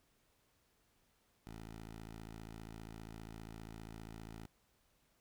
10% pulse tone, 55 Hz, A1, in tune, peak -40 dBFS, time 1.47-4.46 s, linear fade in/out 0 ms, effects pink hiss -75 dBFS RMS until 5.2 s

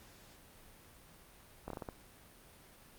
slowing click train, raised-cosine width 1 ms, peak -27 dBFS, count 6, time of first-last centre 1.68-1.888 s, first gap 23 ms, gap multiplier 1.3, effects pink hiss -59 dBFS RMS until 2.98 s + Opus 48 kbps

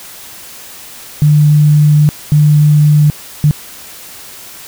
sine tone bursts at uneven times, 149.3 Hz, D3, 29 cents sharp, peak -4 dBFS, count 3, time 1.22-2.09 / 2.32-3.1 / 3.44-3.51 s, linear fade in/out 0 ms, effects white hiss -32 dBFS RMS until 4.67 s

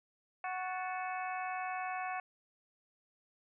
harmonic tone with a mistuned harmonic, 370 Hz, F#4, in tune, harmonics 2 / 3 / 4 / 5 / 6 / 7, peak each -38 / -43 / -46 / -47 / -47 / -48 dBFS, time 0.44-2.2 s, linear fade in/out 2 ms, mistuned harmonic 5, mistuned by -87 cents, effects none

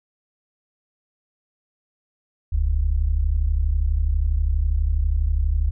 sine tone pair together, 41.16 / 73.42 Hz, E1 / D2, -2 / 0 cents, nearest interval minor seventh, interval 1002 cents, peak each -20 dBFS, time 2.52-5.71 s, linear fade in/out 10 ms, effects none

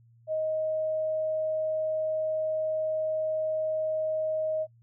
sine tone, 627 Hz, D#5, 13 cents sharp, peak -26 dBFS, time 0.27-4.67 s, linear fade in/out 50 ms, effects noise-tail reverb RT60 0.1 s tail -24 dB re dry + added 116 Hz sine -56 dBFS peak until 4.82 s

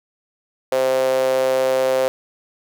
sawtooth tone with high-pass filter, 130.81 Hz, C3, in tune, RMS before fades -18 dBFS, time 0.72-2.08 s, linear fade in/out 0 ms, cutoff 520 Hz, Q 6.2, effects none

